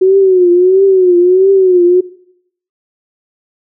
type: tone with vibrato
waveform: sine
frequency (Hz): 370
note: F#4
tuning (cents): 0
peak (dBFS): -4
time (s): 0.01-2.01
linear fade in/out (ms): 10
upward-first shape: triangle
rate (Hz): 1.5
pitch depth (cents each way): 110
effects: noise-tail reverb RT60 0.7 s tail -20 dB re dry